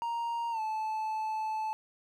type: tone with pitch glide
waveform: triangle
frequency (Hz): 934 to 871.5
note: A#5 to A5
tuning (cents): +3 to -17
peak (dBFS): -29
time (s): 0.02-1.73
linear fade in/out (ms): 0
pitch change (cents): -120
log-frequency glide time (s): 0.51-0.6
effects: none